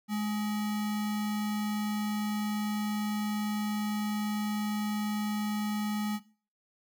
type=tone with sample-and-hold; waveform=sine; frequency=210.6 Hz; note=G#3; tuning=24 cents sharp; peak=-28 dBFS; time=0.08-6.2 s; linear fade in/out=50 ms; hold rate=1050 Hz; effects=noise-tail reverb RT60 0.4 s tail -17 dB re dry